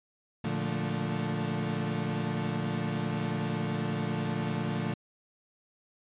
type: chord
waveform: 35% pulse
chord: Bb major seventh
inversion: none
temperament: equal with one note detuned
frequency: 115.2 / 146.83 / 174.61 / 220 Hz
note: Bb2 / D3 / F3 / A3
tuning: -20 / 0 / 0 / 0 cents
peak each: -35 / -33 / -33 / -33 dBFS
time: 0.44-4.94 s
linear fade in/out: 5 ms
effects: resampled to 8000 Hz